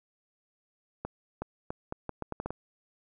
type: accelerating click train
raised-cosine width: 1 ms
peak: -20 dBFS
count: 10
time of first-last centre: 1.05-2.506 s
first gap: 370 ms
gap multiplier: 0.77
effects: none